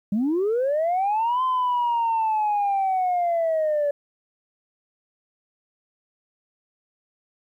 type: linear two-way sweep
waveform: sine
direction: up then down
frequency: 191.8 to 1037 to 571 Hz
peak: -18 dBFS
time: 0.12-3.91 s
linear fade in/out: 5 ms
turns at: 1.43 s
effects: tanh soft clip ceiling -17 dBFS + 10-bit